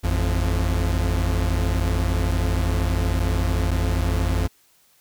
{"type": "tone pair together", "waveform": "45% pulse", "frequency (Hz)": [53.8, 86.8], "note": ["A1", "F2"], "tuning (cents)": [-38, -10], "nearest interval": "minor sixth", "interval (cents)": 828, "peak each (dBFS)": [-22, -22], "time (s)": [0.03, 4.48], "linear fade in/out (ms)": 20, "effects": ["white hiss -59 dBFS RMS until 5 s"]}